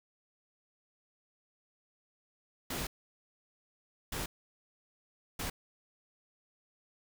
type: noise bursts at uneven times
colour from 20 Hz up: pink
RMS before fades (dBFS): -37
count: 3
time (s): 2.7-2.87 / 4.12-4.26 / 5.39-5.5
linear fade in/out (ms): 5
effects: none